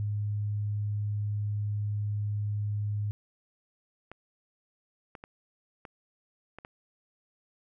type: tone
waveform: sine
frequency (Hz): 103.9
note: G#2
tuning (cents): +1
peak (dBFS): -28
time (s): 0-3.11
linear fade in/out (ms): 0
type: clicks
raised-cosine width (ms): 0.5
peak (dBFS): -28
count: 6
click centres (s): 4.116 / 5.152 / 5.239 / 5.852 / 6.586 / 6.649
effects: none